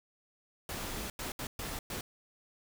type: noise bursts at uneven times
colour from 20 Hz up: pink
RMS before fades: -39 dBFS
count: 5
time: 0.69-1.1 / 1.19-1.32 / 1.39-1.47 / 1.59-1.79 / 1.9-2.01 s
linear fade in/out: 2 ms
effects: none